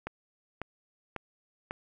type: click train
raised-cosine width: 0.5 ms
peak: -20 dBFS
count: 4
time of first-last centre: 0.07-1.709 s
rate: 1.83 Hz
effects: none